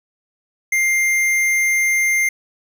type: tone with hard clipping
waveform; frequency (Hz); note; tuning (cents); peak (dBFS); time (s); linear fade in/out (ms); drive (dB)
sine; 2100; C7; +6; -16; 0.72-2.29; 5; 13
effects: none